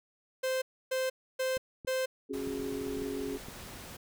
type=tone bursts; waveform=45% pulse; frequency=520 Hz; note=C5; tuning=11 cents flat; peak=-29 dBFS; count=4; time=0.43-2.06 s; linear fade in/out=10 ms; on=190 ms; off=290 ms
type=clicks; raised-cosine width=3 ms; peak=-32 dBFS; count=10; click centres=1.57 / 1.848 / 2.474 / 2.597 / 2.725 / 2.816 / 2.867 / 2.971 / 3.02 / 3.485 s
type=chord; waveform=sine; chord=C# suspended fourth; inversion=none; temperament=equal with one note detuned; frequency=273.8 / 370 / 415.3 Hz; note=C#4 / F#4 / G#4; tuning=-21 / 0 / 0 cents; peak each=-37 / -40 / -37 dBFS; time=2.29-3.38 s; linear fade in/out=20 ms
type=noise; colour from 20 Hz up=pink; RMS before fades=-46 dBFS; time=2.33-3.97 s; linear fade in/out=10 ms
effects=none